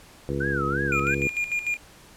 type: harmonic tone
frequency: 69.5 Hz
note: C#2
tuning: 5 cents sharp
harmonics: 1 / 2 / 3 / 4 / 5 / 6 / 7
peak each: -34 / -30 / -34 / -34 / -31 / -35 / -33 dBFS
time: 0.29-1.27 s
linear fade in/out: 0 ms
type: tone with vibrato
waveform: sine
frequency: 1453 Hz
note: F#6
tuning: 32 cents flat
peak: -26 dBFS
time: 0.4-1.15 s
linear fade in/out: 10 ms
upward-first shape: sine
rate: 2.9 Hz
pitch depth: 240 cents each way
type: tone with tremolo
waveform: triangle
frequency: 2417 Hz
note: D7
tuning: 49 cents sharp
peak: -21 dBFS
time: 0.92-1.77 s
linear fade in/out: 2 ms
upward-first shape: square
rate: 6.7 Hz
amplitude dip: 70%
effects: pink hiss -50 dBFS RMS until 2.16 s + low-pass 12000 Hz 12 dB/octave